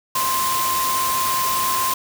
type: tone in noise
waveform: sine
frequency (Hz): 1046.5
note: C6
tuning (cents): 0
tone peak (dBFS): -20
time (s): 0.15-1.94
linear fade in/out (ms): 5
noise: white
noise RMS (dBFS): -24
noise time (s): 0.15-1.94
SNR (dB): +1
effects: none